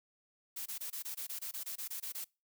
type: noise bursts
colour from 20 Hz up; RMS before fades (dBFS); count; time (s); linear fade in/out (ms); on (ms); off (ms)
blue; -41; 14; 0.56-2.246; 10; 100; 22
effects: noise-tail reverb RT60 0.3 s tail -26 dB re dry